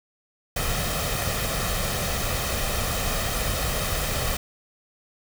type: noise with comb filter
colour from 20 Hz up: pink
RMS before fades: -26 dBFS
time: 0.56-4.37 s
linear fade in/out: 5 ms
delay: 1.6 ms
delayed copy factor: +0.55
effects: none